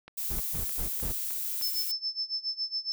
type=click train; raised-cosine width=0.3 ms; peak=-29 dBFS; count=6; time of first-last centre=0.08-1.614 s; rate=3.26 Hz
type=noise; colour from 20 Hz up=violet; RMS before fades=-33 dBFS; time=0.17-1.92 s; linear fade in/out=10 ms
type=noise bursts; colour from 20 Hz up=brown; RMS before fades=-35 dBFS; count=4; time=0.29-1.13 s; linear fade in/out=20 ms; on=120 ms; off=120 ms
type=tone with tremolo; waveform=sine; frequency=5274 Hz; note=E8; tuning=in tune; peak=-27 dBFS; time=1.62-2.92 s; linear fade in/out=0 ms; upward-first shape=sine; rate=7.2 Hz; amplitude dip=90%
effects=none